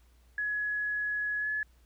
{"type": "tone with pitch glide", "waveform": "sine", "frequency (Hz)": [1686, 1708.5], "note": ["G#6", "G#6"], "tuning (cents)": [26, 49], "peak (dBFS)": -29, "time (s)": [0.38, 1.63], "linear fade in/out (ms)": 2, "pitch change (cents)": 23, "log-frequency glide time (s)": [1.39, 1.48], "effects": ["added 60 Hz sine -59 dBFS peak until 1.85 s", "pink hiss -69 dBFS RMS until 1.85 s"]}